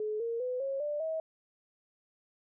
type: tone with pitch steps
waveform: sine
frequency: 427.4 / 463.4 / 502.4 / 544.7 / 590.6 / 640.4 Hz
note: G#4 / A#4 / B4 / C#5 / D5 / D#5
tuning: +50 / -10 / +30 / -30 / +10 / +50 cents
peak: -31 dBFS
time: 0-1.2 s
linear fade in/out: 2 ms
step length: 200 ms
effects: none